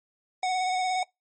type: tone with vibrato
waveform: square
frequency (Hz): 740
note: F#5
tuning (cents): 0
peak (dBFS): -25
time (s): 0.43-1.03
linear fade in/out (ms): 2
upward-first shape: square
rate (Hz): 17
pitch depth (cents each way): 17
effects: noise-tail reverb RT60 0.2 s tail -25 dB re dry + MP3 32 kbps